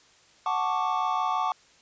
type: chord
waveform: triangle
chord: D major seventh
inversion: first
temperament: equal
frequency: 740 / 880 / 1108.7 / 1174.7 Hz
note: F#5 / A5 / C#6 / D6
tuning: 0 / 0 / 0 / 0 cents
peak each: -28 dBFS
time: 0.46-1.52 s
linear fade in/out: 2 ms
effects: white hiss -58 dBFS RMS until 1.81 s + resampled to 16000 Hz